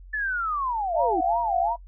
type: linear sweep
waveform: sine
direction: down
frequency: 1760 to 294.6 Hz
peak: -24 dBFS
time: 0.13-1.21 s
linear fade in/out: 10 ms
type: tone with tremolo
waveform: sine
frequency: 690 Hz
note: F5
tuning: 21 cents flat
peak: -22 dBFS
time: 0.94-1.76 s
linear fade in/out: 5 ms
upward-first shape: sine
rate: 3.4 Hz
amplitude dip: 65%
type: tone with vibrato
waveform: sine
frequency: 840 Hz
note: G#5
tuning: 19 cents sharp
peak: -23 dBFS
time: 0.95-1.77 s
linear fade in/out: 50 ms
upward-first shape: sine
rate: 2.8 Hz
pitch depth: 230 cents each way
effects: noise-tail reverb RT60 0.1 s tail -23 dB re dry + added 45 Hz sine -42 dBFS peak until 1.87 s